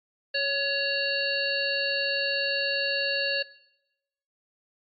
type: harmonic tone with a mistuned harmonic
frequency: 554.4 Hz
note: C#5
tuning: in tune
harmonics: 1 / 3 / 5 / 7 / 8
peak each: -31 / -29 / -30 / -37 / -29 dBFS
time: 0.34-3.43 s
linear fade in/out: 10 ms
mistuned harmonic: 3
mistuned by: +25 cents
effects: noise-tail reverb RT60 0.9 s tail -20 dB re dry + AAC 48 kbps